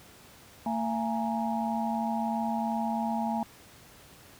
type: tone cluster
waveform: sine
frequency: 226.6 / 678 / 833 / 936 Hz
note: A#3 / E5 / G#5 / A#5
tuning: -49 / +49 / +5 / +7 cents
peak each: -30 / -36 / -32 / -37 dBFS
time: 0.66-3.43 s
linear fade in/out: 2 ms
effects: pink hiss -53 dBFS RMS until 4.39 s + high-pass 60 Hz 12 dB/octave

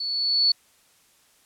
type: tone with level ramp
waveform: sine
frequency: 4435 Hz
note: C#8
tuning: in tune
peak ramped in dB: -27 to -15 dBFS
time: 0-0.52 s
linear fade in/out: 5 ms
effects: white hiss -60 dBFS RMS until 1.45 s + low-pass 12000 Hz 12 dB/octave

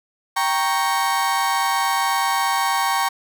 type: chord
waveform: 35% pulse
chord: G diminished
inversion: none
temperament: equal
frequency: 784 / 932.3 / 1108.7 Hz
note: G5 / Bb5 / Db6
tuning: 0 / 0 / 0 cents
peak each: -21 dBFS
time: 0.36-3.09 s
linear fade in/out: 10 ms
effects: none

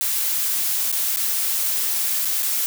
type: noise with dropouts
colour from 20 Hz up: blue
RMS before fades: -22 dBFS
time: 0.01-2.66 s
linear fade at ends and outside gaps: 0 ms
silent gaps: 0.916-0.926 / 1.161-1.17 / 2.249-2.254 / 2.424-2.429 s
effects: none

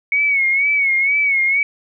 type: tone with vibrato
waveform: sine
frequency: 2217 Hz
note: C#7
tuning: in tune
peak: -13 dBFS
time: 0.12-1.63 s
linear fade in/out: 2 ms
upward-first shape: sine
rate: 2.1 Hz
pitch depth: 73 cents each way
effects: none

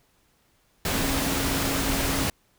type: tone in noise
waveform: sine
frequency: 273 Hz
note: C#4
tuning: 26 cents flat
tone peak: -30 dBFS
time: 0.93-2.26 s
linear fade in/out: 2 ms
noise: pink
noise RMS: -26 dBFS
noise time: 0.85-2.3 s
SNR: -7 dB
effects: pink hiss -65 dBFS RMS until 2.58 s

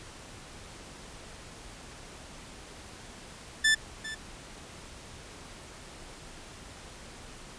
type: tone with echo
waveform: sawtooth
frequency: 1760 Hz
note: A6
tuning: in tune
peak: -17 dBFS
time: 3.64-3.75 s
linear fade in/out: 10 ms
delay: 400 ms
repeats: 1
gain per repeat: -15 dB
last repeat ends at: 4.15 s
effects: pink hiss -47 dBFS RMS until 7.58 s + resampled to 22050 Hz

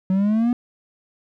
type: exponential sweep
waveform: triangle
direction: up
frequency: 185 to 246.9 Hz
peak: -14 dBFS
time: 0.1-0.53 s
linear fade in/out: 2 ms
effects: none

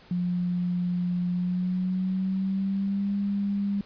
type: tone with pitch glide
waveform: sine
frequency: 177.6 to 200.5 Hz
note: F3 to G3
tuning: +29 to +39 cents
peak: -24 dBFS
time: 0.11-3.81 s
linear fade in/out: 2 ms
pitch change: +210 cents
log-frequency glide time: 1.31-3.13 s
effects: pink hiss -53 dBFS RMS until 3.85 s + resampled to 11025 Hz

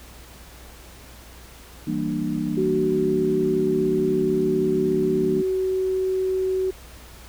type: chord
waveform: sine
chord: E half-diminished seventh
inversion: none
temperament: equal with one note detuned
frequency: 164.81 / 196 / 233.1 / 299.7 Hz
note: E3 / G3 / Bb3 / D4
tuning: 0 / 0 / 0 / +35 cents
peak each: -29 / -30 / -27 / -27 dBFS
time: 1.87-5.42 s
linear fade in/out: 5 ms
type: tone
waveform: sine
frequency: 375.8 Hz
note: F#4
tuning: 27 cents sharp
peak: -20 dBFS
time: 2.57-6.71 s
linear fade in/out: 10 ms
effects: added 60 Hz sine -45 dBFS peak until 7.28 s + pink hiss -46 dBFS RMS until 7.28 s

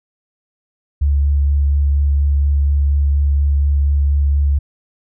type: tone with vibrato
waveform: sine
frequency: 71.1 Hz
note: C#2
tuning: 45 cents sharp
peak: -11 dBFS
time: 1.01-4.59 s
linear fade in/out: 10 ms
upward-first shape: sine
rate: 4.2 Hz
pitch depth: 13 cents each way
effects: none

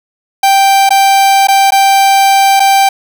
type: tone with dropouts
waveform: 45% pulse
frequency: 784 Hz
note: G5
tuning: in tune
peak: -5 dBFS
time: 0.43-2.89 s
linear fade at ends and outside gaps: 5 ms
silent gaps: 0.892-0.905 / 1.472-1.484 / 1.707-1.72 / 2.597-2.601 s
effects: none

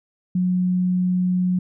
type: tone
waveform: sine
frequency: 181.7 Hz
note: F#3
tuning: 31 cents flat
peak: -17 dBFS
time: 0.35-1.59 s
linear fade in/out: 5 ms
effects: none

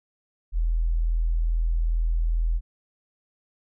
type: tone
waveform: sine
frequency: 41.2 Hz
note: E1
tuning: in tune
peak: -20 dBFS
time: 0.52-2.61 s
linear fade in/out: 50 ms
effects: none

